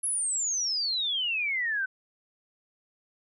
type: exponential sweep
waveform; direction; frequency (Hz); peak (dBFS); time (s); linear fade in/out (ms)
sine; down; 11000 to 1503; -26; 0.03-1.86; 10
effects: none